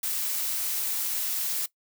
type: noise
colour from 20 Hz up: blue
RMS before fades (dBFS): -29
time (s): 0.03-1.66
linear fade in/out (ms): 5
effects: noise-tail reverb RT60 0.1 s tail -19 dB re dry